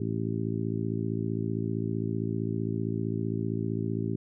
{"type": "harmonic tone", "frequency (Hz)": 55.4, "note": "A1", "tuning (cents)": 13, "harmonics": [2, 3, 4, 5, 6, 7], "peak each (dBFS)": [-32, -34, -35, -36, -37, -37], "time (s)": [0, 4.16], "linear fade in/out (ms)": 5, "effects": []}